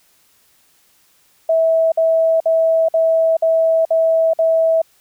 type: tone bursts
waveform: sine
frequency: 651 Hz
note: E5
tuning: 22 cents flat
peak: -11 dBFS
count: 7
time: 1.49-4.818 s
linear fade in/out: 5 ms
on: 430 ms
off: 53 ms
effects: white hiss -56 dBFS RMS until 5 s